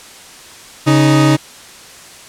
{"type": "tone pair together", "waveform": "40% pulse", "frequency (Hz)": [138.58, 311.1], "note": ["C#3", "D#4"], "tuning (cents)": [0, 0], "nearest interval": "octave + major second", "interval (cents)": 1400, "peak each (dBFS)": -10, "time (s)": [0.86, 1.37], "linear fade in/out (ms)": 20, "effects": ["white hiss -37 dBFS RMS until 2.28 s", "low-pass 9000 Hz 12 dB/octave"]}